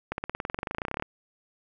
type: accelerating click train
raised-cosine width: 0.5 ms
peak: -15 dBFS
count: 23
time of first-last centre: 0.12-1.024 s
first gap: 61 ms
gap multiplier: 0.96
effects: none